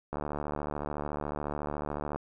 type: click train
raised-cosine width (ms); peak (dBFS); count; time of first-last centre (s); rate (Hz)
1; -20; 151; 0.13-2.16; 73.9
effects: none